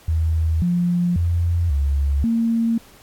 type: tone with pitch steps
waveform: sine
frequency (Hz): 80.5 / 175.2 / 85.7 / 70.2 / 229.3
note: E2 / F3 / F2 / C#2 / A#3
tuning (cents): -41 / +6 / -32 / +22 / -28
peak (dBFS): -16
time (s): 0.08-2.78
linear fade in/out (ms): 5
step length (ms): 540
effects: pink hiss -49 dBFS RMS until 3.02 s + AAC 64 kbps